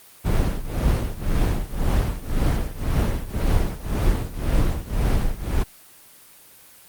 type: noise with tremolo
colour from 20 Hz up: brown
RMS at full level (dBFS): -17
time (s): 0.24-5.64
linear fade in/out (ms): 20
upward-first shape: triangle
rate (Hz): 1.9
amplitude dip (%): 90
effects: white hiss -48 dBFS RMS until 6.88 s + Opus 32 kbps